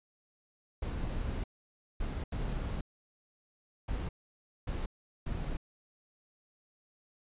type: noise bursts at uneven times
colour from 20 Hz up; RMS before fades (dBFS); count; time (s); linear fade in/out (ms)
brown; -35; 6; 0.82-1.44 / 2-2.24 / 2.32-2.81 / 3.88-4.09 / 4.67-4.86 / 5.26-5.57; 5
effects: resampled to 8000 Hz

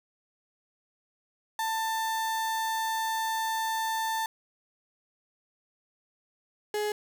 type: tone pair in turn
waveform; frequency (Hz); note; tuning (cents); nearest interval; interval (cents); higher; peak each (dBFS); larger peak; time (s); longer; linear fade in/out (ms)
35% pulse; 890 / 420; A5 / G#4; +20 / +19; octave + minor second; 1301; first; -26; neither; 1.59-4.26 / 6.74-6.92; first; 2
effects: none

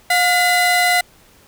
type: tone pair together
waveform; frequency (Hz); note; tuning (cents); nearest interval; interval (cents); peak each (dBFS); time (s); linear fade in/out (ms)
35% pulse; 714.9 / 2022; F5 / B6; +40 / +40; octave + tritone; 1800; -14; 0.1-1.01; 5
effects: pink hiss -50 dBFS RMS until 1.47 s

